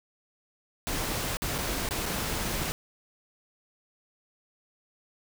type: noise with dropouts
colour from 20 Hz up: pink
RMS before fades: -31 dBFS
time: 0.87-2.72 s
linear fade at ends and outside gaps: 0 ms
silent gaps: 1.37-1.42 / 1.581-1.585 / 1.889-1.909 / 2.057-2.061 s
effects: none